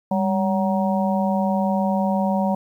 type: harmonic tone with a mistuned harmonic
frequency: 188.1 Hz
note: F#3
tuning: 29 cents sharp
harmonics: 1 / 3 / 4 / 5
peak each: -20 / -25 / -26 / -27 dBFS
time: 0.11-2.55 s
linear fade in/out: 5 ms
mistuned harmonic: 1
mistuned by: +95 cents
effects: 9-bit